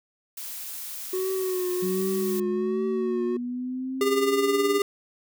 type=noise; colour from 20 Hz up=blue; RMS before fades=-36 dBFS; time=0.37-2.4 s; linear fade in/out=5 ms
type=tone with vibrato; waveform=triangle; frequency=370 Hz; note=F#4; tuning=in tune; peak=-23 dBFS; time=1.13-3.37 s; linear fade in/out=5 ms; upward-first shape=triangle; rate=1.3 Hz; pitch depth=53 cents each way
type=linear sweep; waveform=sine; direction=up; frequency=185 to 293.7 Hz; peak=-28 dBFS; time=1.82-4.79 s; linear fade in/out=10 ms
type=tone with tremolo; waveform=square; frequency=402.3 Hz; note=G4; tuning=45 cents sharp; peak=-19 dBFS; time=4.01-4.82 s; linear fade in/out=2 ms; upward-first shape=triangle; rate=19 Hz; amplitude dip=60%
effects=none